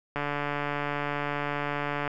click train, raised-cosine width 0.5 ms, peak -15 dBFS, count 279, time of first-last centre 0.16-2.077 s, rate 145 Hz, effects none

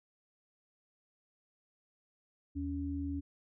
sine tone pair together, 79.8 / 280.6 Hz, D#2 / C#4, +44 / +21 cents, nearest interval octave + minor seventh, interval 2177 cents, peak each -38 / -36 dBFS, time 2.55-3.21 s, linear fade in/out 20 ms, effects none

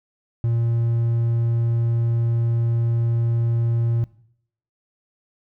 triangle tone, 116.54 Hz, A#2, in tune, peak -16 dBFS, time 0.44-4.04 s, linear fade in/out 0 ms, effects noise-tail reverb RT60 0.7 s tail -20 dB re dry

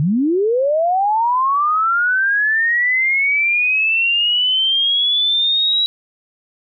sine linear sweep, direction up, 135.1 to 3900 Hz, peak -13 dBFS, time 0-5.86 s, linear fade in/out 0 ms, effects none

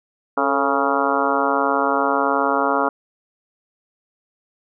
harmonic tone with a mistuned harmonic, 138.59 Hz, C#3, in tune, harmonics 2 / 3 / 4 / 5 / 6 / 7 / 8 / 9 / 10, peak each -25 / -25 / -25 / -25 / -25 / -25 / -25 / -25 / -25 dBFS, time 0.37-2.89 s, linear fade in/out 5 ms, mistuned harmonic 3, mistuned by +84 cents, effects none

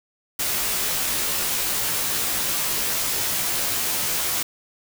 white noise with comb filter, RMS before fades -24 dBFS, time 0.39-4.43 s, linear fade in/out 5 ms, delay 15 ms, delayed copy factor -0.85, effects none

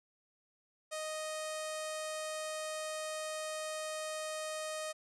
sawtooth tone with low-pass filter, 622.3 Hz, D#5, in tune, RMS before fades -40 dBFS, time 0.91-4.93 s, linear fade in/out 20 ms, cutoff 8900 Hz, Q 2.6, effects none

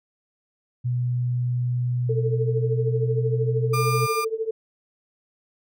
sine tone with pitch glide, 123.2 to 124.85 Hz, B2 to B2, -4 to +19 cents, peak -21 dBFS, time 0.84-4.07 s, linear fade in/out 20 ms, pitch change +23 cents, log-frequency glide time 1.99-3.53 s
sine tone with tremolo, 444.8 Hz, A4, 19 cents sharp, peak -20 dBFS, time 2.09-4.51 s, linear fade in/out 5 ms, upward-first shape triangle, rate 13 Hz, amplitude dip 95%
35% pulse tone, 1200 Hz, D6, 37 cents sharp, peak -22 dBFS, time 3.73-4.25 s, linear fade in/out 10 ms
effects none

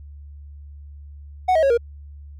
triangle tone with pitch steps, 740 / 636.8 / 548 / 471.6 Hz, F#5 / D#5 / C#5 / A#4, 0 / +40 / -20 / +20 cents, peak -12 dBFS, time 1.48-1.776 s, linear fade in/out 10 ms, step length 74 ms, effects added 72 Hz sine -37 dBFS peak until 2.39 s

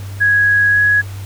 sine tone with pitch glide, 1661.2 to 1672.8 Hz, G#6 to G#6, 0 to +12 cents, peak -9 dBFS, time 0.2-1.02 s, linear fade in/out 20 ms, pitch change +12 cents, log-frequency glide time 0.71-0.78 s, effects added 98 Hz sine -25 dBFS peak until 1.25 s + pink hiss -38 dBFS RMS until 1.25 s

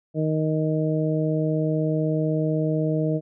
harmonic tone, 156 Hz, D#3, 5 cents sharp, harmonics 1 / 2 / 3 / 4, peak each -23 / -26 / -28 / -29 dBFS, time 0.14-3.21 s, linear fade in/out 50 ms, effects none

